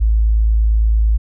sine tone, 54.4 Hz, A1, 19 cents flat, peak -10 dBFS, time 0-1.18 s, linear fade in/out 20 ms, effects none

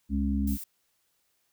harmonic tone, 69.3 Hz, C#2, in tune, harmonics 1 / 3 / 4, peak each -28 / -28 / -32 dBFS, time 0.09-0.58 s, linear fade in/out 50 ms
violet noise, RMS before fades -40 dBFS, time 0.47-0.64 s, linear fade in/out 5 ms
effects white hiss -73 dBFS RMS until 1.52 s

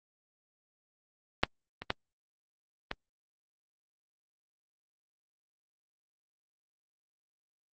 clicks, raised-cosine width 0.3 ms, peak -6 / -22 / -11 / -17 dBFS, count 4, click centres 1.435 / 1.82 / 1.904 / 2.914 s, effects Opus 24 kbps

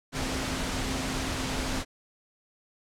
sine tone in noise, 261.6 Hz, C4, in tune, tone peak -36 dBFS, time 0.12-1.85 s, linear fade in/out 50 ms, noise pink, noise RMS -31 dBFS, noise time 0.12-1.85 s, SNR -8 dB, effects low-pass 8000 Hz 12 dB/octave

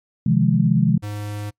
sine chord, F minor seventh, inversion second, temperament just, 130.96 / 157.15 / 174.61 / 209.5 Hz, C3 / Eb3 / F3 / Ab3, +2 / +18 / 0 / +15 cents, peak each -19 dBFS, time 0.26-0.98 s, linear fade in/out 5 ms
square tone, 103.83 Hz, G#2, in tune, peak -27 dBFS, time 1.02-1.51 s, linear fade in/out 20 ms
effects noise-tail reverb RT60 0.1 s tail -24 dB re dry + MP3 64 kbps

